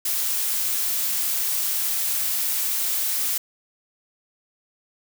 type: noise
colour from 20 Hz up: blue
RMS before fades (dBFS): -24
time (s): 0.05-3.38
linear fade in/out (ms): 5
effects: none